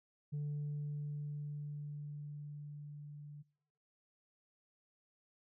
sine tone with level ramp, 146.83 Hz, D3, in tune, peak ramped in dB -34 to -48 dBFS, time 0.32-3.43 s, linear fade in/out 20 ms, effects noise-tail reverb RT60 0.8 s tail -26 dB re dry + tanh soft clip ceiling -35 dBFS

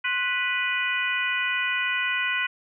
harmonic tone with a mistuned harmonic, 493.9 Hz, B4, in tune, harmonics 2 / 3 / 4 / 5 / 6, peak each -34 / -28 / -28 / -28 / -33 dBFS, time 0.04-2.47 s, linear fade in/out 10 ms, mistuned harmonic 2, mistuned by +110 cents, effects none

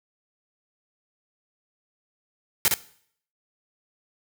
white noise with echo, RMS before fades -19 dBFS, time 2.65-2.68 s, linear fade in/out 0 ms, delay 60 ms, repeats 1, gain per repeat -3 dB, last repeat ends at 2.74 s, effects noise-tail reverb RT60 0.6 s tail -18 dB re dry

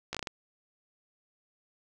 slowing click train, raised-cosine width 0.2 ms, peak -17 dBFS, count 6, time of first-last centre 0.13-0.272 s, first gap 16 ms, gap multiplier 1.29, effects none

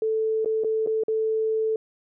sine tone with dropouts, 440 Hz, A4, in tune, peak -21 dBFS, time 0.02-1.76 s, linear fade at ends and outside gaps 2 ms, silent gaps 0.447-0.458 / 0.637-0.645 / 0.863-0.872 / 1.036-1.082 s, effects none

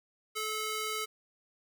square tone with high-pass filter, 432.8 Hz, A4, 29 cents flat, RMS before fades -35 dBFS, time 0.35-1.06 s, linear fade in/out 20 ms, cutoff 1000 Hz, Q 0.56, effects none

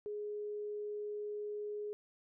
sine tone, 417.2 Hz, G#4, 8 cents sharp, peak -38 dBFS, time 0.06-1.93 s, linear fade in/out 0 ms, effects none

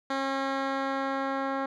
10% pulse tone with low-pass filter sweep, 270.9 Hz, C#4, 40 cents flat, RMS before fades -30 dBFS, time 0.1-1.66 s, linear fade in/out 5 ms, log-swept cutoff 4100 to 1700 Hz, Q 0.71, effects none

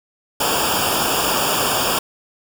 pink noise with comb filter, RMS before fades -19 dBFS, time 0.4-1.99 s, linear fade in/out 5 ms, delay 0.49 ms, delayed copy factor -0.95, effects none

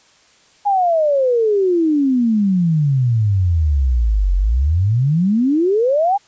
sine exponential two-way sweep, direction down then up, 830.6 to 44.36 to 830.6 Hz, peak -12 dBFS, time 0.65-6.18 s, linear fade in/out 20 ms, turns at 4.35 s, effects white hiss -52 dBFS RMS until 6.27 s + resampled to 16000 Hz

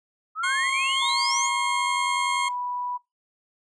sine exponential sweep, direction up, 1237 to 7180 Hz, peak -25 dBFS, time 0.35-1.5 s, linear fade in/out 50 ms
20% pulse tone, 1074 Hz, C6, 45 cents sharp, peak -19 dBFS, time 0.43-2.49 s, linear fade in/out 10 ms
sine tone with pitch glide, 960 to 983.6 Hz, B5 to B5, -49 to -7 cents, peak -27 dBFS, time 1.01-2.98 s, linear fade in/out 20 ms, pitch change +42 cents, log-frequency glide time 1.4-1.9 s
effects noise-tail reverb RT60 0.2 s tail -22 dB re dry + resampled to 22050 Hz

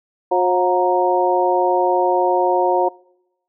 harmonic tone with a mistuned harmonic, 180 Hz, F#3, 47 cents flat, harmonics 2 / 3 / 4 / 5, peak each -19 / -19 / -19 / -19 dBFS, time 0.31-2.89 s, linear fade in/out 10 ms, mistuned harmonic 5, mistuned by +60 cents, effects noise-tail reverb RT60 0.9 s tail -26 dB re dry

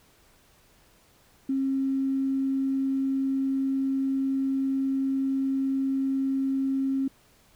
triangle tone with tanh clipping, 269 Hz, C4, 48 cents sharp, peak -23 dBFS, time 1.49-7.08 s, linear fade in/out 5 ms, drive 3 dB, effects pink hiss -60 dBFS RMS until 7.55 s

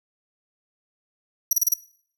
20% pulse tone bursts, 5800 Hz, F#8, 35 cents flat, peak -10 dBFS, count 5, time 1.51-1.739 s, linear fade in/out 5 ms, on 21 ms, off 31 ms, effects noise-tail reverb RT60 0.6 s tail -21 dB re dry

